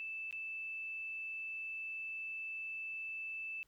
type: tone with dropouts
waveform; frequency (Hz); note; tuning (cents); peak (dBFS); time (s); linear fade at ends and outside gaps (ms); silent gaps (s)
sine; 2637; E7; 0; -40; 0-3.63; 0; 0.31-0.326
effects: pink hiss -75 dBFS RMS until 3.67 s